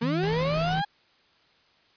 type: linear sweep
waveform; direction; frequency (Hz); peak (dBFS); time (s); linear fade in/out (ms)
35% pulse; up; 220.9 to 832; -24; 0.01-0.85; 10
type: tone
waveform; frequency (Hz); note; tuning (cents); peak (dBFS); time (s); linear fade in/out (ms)
sine; 161; E3; -41; -27; 0.02-0.82; 10
type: noise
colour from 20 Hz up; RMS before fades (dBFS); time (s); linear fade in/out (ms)
pink; -37; 0.23-0.8; 2
effects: white hiss -62 dBFS RMS until 1.96 s + resampled to 11025 Hz